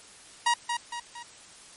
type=tone with echo; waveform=sawtooth; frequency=950 Hz; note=A#5; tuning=33 cents sharp; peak=-17 dBFS; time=0.46-0.54 s; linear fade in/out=5 ms; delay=230 ms; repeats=3; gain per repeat=-6 dB; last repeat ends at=1.23 s; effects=white hiss -50 dBFS RMS until 1.76 s + MP3 48 kbps